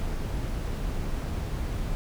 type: noise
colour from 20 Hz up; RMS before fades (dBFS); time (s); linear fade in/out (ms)
brown; -30; 0-1.95; 0
effects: none